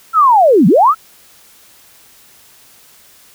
sine linear two-way sweep, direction down then up, 1369 to 155.56 to 1369 Hz, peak -5 dBFS, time 0.13-0.95 s, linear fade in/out 50 ms, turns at 0.67 s, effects white hiss -45 dBFS RMS until 3.34 s

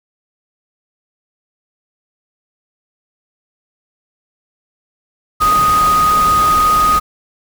sine tone in noise, 1244.5 Hz, D#6, in tune, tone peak -9 dBFS, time 5.4-7 s, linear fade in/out 20 ms, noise pink, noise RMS -22 dBFS, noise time 5.4-7 s, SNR +10 dB, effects none

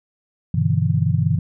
sine chord, E minor seventh, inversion first, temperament just, 98.89 / 123.61 / 148.33 / 164.81 Hz, G2 / B2 / D3 / E3, +16 / +2 / +18 / 0 cents, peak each -21 dBFS, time 0.54-1.39 s, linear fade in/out 5 ms, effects none

